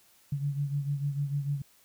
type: beating tone pair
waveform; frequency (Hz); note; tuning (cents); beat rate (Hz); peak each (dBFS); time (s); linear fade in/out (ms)
sine; 141.3 / 148; C#3 / D3; +34 / +14; 6.7; -29 / -35; 0.32-1.62; 5
effects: white hiss -62 dBFS RMS until 1.84 s